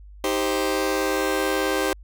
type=chord; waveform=sawtooth; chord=C minor; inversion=first; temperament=just; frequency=314 / 392.4 / 523.3 Hz; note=Eb4 / G4 / C5; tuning=+16 / +2 / 0 cents; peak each=-23 / -21 / -22 dBFS; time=0.24-1.93 s; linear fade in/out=2 ms; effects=added 50 Hz sine -41 dBFS peak until 2.03 s